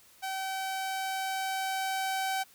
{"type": "tone with level ramp", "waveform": "sawtooth", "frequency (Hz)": 767, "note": "G5", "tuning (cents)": -38, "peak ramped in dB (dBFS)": [-29, -25], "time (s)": [0.22, 2.44], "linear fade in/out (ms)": 20, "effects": ["white hiss -59 dBFS RMS until 2.54 s"]}